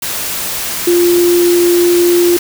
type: tone in noise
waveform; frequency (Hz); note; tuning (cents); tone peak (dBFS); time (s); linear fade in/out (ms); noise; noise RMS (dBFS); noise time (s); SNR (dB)
sine; 349.2; F4; 0; -7; 0.87-2.37; 5; white; -19; 0.02-2.39; +9
effects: none